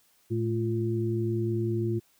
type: tone cluster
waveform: sine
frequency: 112 / 217.9 / 346.8 Hz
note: A2 / A3 / F4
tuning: +31 / -17 / -12 cents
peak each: -28 / -34 / -29 dBFS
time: 0.3-2 s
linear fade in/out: 20 ms
effects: white hiss -65 dBFS RMS until 2.19 s